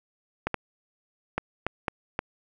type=clicks; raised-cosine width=0.5 ms; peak=-11 dBFS; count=6; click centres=0.47 / 0.543 / 1.38 / 1.666 / 1.882 / 2.191 s; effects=none